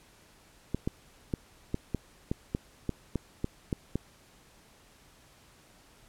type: clicks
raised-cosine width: 3 ms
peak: -16 dBFS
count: 12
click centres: 0.746 / 0.875 / 1.338 / 1.744 / 1.947 / 2.315 / 2.549 / 2.893 / 3.157 / 3.444 / 3.728 / 3.956 s
effects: pink hiss -59 dBFS RMS until 6.08 s + low-pass 12000 Hz 12 dB/octave